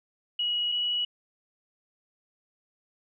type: tone pair in turn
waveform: sine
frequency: 2909 / 2928 Hz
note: F#7 / F#7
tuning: -30 / -19 cents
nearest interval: unison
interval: 11 cents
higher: second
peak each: -25 dBFS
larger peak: neither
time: 0.39-0.72 / 0.72-1.05 s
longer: neither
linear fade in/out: 5 ms
effects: none